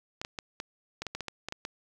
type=clicks; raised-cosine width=0.2 ms; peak=-18 dBFS; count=12; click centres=0.215 / 0.249 / 0.388 / 0.601 / 1.02 / 1.067 / 1.15 / 1.207 / 1.283 / 1.486 / 1.524 / 1.651 s; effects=10-bit